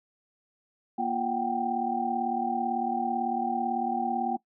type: tone cluster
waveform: sine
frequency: 237.4 / 347.1 / 749 / 787 Hz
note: A#3 / F4 / F#5 / G5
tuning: +32 / -11 / +21 / +7 cents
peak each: -32 / -37 / -31 / -29 dBFS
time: 0.98-4.37 s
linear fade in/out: 10 ms
effects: noise-tail reverb RT60 0.1 s tail -20 dB re dry